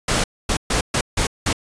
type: noise bursts at uneven times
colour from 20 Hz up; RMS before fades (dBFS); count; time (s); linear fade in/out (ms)
pink; -19; 6; 0.08-0.24 / 0.49-0.57 / 0.7-0.81 / 0.94-1.01 / 1.17-1.27 / 1.46-1.53; 5
effects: resampled to 22050 Hz